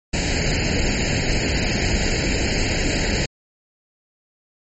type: noise with comb filter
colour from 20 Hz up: pink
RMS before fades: -20 dBFS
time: 0.13-3.26 s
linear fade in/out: 10 ms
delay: 0.43 ms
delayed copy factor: +1
effects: MP3 32 kbps